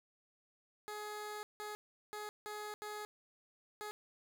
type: tone bursts at uneven times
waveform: 15% pulse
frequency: 420.7 Hz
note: G#4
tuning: 22 cents sharp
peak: -36 dBFS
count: 6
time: 0.88-1.43 / 1.6-1.75 / 2.13-2.29 / 2.46-2.74 / 2.82-3.05 / 3.81-3.91 s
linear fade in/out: 0 ms
effects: none